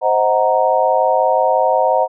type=chord; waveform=sine; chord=C half-diminished seventh; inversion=none; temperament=equal with one note detuned; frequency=523.3 / 629.1 / 740 / 932.3 Hz; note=C5 / Eb5 / Gb5 / Bb5; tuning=0 / +19 / 0 / 0 cents; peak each=-17 dBFS; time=0.01-2.08 s; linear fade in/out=50 ms; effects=none